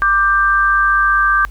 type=tone pair together; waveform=sine; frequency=1180 / 1575.1 Hz; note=D6 / G6; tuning=+8 / +8 cents; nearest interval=perfect fourth; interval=500 cents; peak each=-13 dBFS; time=0.02-1.45 s; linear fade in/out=0 ms; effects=added 50 Hz sine -28 dBFS peak until 1.5 s + pink hiss -49 dBFS RMS until 1.5 s